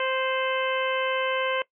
harmonic tone with a mistuned harmonic, 523.3 Hz, C5, in tune, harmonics 1 / 2 / 3 / 4 / 5 / 6, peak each -27 / -30 / -32 / -33 / -34 / -35 dBFS, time 0-1.62 s, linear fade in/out 2 ms, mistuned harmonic 6, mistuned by -44 cents, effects noise-tail reverb RT60 0.1 s tail -20 dB re dry

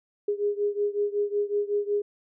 sine beating tone pair, 409 / 414.4 Hz, G#4 / G#4, -26 / -4 cents, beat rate 5.4 Hz, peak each -26 / -28 dBFS, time 0.28-2.02 s, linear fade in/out 5 ms, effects none

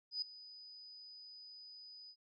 sine tone with ADSR envelope, 4978 Hz, D#8, in tune, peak -34 dBFS, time 0.11-2.16 s, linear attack 110 ms, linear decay 4 ms, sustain -18 dB, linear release 64 ms, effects none

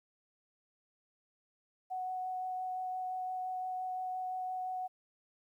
sine tone with vibrato, 741 Hz, F#5, 2 cents sharp, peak -35 dBFS, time 1.9-4.88 s, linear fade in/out 20 ms, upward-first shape sine, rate 5.8 Hz, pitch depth 8 cents each way, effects 12-bit

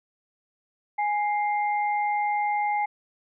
sine tone pair together, 830 / 2100 Hz, G#5 / C7, -1 / +6 cents, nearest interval octave + major third, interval 1607 cents, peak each -23 / -31 dBFS, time 0.98-2.86 s, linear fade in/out 10 ms, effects none

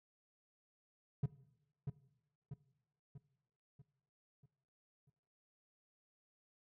triangle tone with echo, 140 Hz, C#3, 18 cents sharp, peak -29 dBFS, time 1.23-1.26 s, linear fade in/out 5 ms, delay 640 ms, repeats 6, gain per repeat -6 dB, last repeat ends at 5.1 s, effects noise-tail reverb RT60 0.9 s tail -18 dB re dry

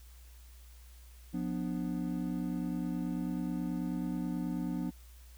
triangle chord, B diminished, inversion second, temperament just, 177.8 / 246.9 / 296.3 Hz, F3 / B3 / D4, +31 / 0 / +15 cents, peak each -34 / -35 / -36 dBFS, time 1.33-4.91 s, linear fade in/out 20 ms, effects added 60 Hz sine -51 dBFS peak until 5.37 s + white hiss -62 dBFS RMS until 5.37 s

